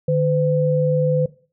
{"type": "tone pair together", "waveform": "sine", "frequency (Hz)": [151.2, 507.6], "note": ["D#3", "B4"], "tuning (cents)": [-49, 47], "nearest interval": "octave + major sixth", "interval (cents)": 2096, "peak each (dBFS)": -18, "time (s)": [0.08, 1.26], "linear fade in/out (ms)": 5, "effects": ["noise-tail reverb RT60 0.4 s tail -19 dB re dry"]}